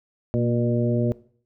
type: harmonic tone with a mistuned harmonic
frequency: 119.9 Hz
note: A#2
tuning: 49 cents sharp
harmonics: 1 / 2 / 3 / 4 / 5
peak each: -23 / -24 / -27 / -31 / -29 dBFS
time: 0.34-1.12 s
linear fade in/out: 0 ms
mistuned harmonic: 2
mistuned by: -33 cents
effects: noise-tail reverb RT60 0.5 s tail -19 dB re dry